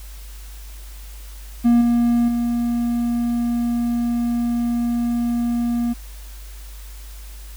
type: tone with level steps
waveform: triangle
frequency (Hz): 237.3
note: A#3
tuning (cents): +31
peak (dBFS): -9 / -12 / -16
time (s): 1.64-5.94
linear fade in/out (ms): 20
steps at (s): 1.81 / 2.28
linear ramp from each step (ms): 5
effects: added 50 Hz sine -34 dBFS peak until 7.56 s + white hiss -45 dBFS RMS until 7.56 s